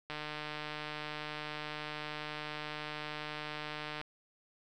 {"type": "click train", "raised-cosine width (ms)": 0.3, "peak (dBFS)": -24, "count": 592, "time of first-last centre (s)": [0.1, 4.014], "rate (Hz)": 151, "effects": []}